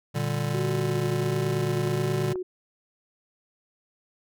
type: chord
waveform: square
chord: G minor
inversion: first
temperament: just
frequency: 117.6 / 147 / 196 Hz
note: Bb2 / D3 / G3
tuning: +16 / +2 / 0 cents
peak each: -30 / -29 / -35 dBFS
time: 0.14-2.34 s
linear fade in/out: 20 ms
type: tone with vibrato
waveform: sine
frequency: 369.3 Hz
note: F#4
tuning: 3 cents flat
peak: -28 dBFS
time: 0.54-2.43 s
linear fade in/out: 10 ms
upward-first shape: sine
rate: 1.4 Hz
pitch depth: 23 cents each way
type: clicks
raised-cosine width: 1 ms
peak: -25 dBFS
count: 3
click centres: 1.233 / 1.872 / 2.357 s
effects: none